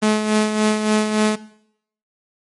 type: tone with tremolo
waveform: sawtooth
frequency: 214.2 Hz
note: A3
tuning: 46 cents flat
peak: -9 dBFS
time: 0.02-1.36 s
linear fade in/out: 10 ms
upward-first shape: sine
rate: 3.5 Hz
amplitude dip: 55%
effects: noise-tail reverb RT60 0.7 s tail -18 dB re dry + MP3 48 kbps